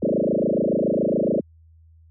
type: tone with frequency modulation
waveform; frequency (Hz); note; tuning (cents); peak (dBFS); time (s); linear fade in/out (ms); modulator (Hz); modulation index
sine; 389; G4; -13; -18; 0.02-1.41; 10; 27.1; 7.7
effects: added 81 Hz sine -49 dBFS peak until 2.1 s